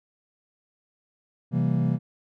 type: chord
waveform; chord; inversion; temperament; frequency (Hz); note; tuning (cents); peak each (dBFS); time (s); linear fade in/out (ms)
triangle; C dominant seventh; none; equal with one note detuned; 130.81 / 164.81 / 194.08 / 233.1; C3 / E3 / G3 / Bb3; 0 / 0 / -17 / 0; -23 / -23 / -27 / -27; 1.51-1.99; 50
effects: none